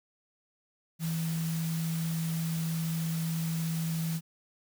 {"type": "tone in noise", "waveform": "sine", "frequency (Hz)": 163.2, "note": "E3", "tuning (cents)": -17, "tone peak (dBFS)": -29, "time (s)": [0.99, 4.21], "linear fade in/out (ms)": 50, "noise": "white", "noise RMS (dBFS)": -42, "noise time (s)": [0.99, 4.21], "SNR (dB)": 10, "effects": []}